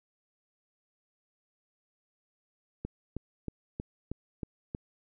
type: click train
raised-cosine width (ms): 3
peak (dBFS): -22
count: 7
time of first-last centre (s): 2.85-4.749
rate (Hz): 3.16
effects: none